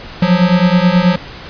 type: beating tone pair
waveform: square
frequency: 174.61 / 183.91 Hz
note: F3 / F#3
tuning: 0 / -10 cents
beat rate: 9.3 Hz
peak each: -12 dBFS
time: 0.22-1.16 s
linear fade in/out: 5 ms
effects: pink hiss -31 dBFS RMS until 1.49 s + resampled to 11025 Hz